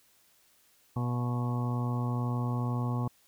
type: harmonic tone with a mistuned harmonic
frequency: 122.1 Hz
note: B2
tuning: 19 cents flat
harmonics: 1 / 2 / 3 / 4 / 5 / 6 / 7 / 8 / 9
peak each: -29 / -35 / -45 / -45 / -49 / -46 / -43 / -48 / -42 dBFS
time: 0.96-3.08 s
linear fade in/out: 5 ms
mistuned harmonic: 6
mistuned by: -32 cents
effects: white hiss -65 dBFS RMS until 3.27 s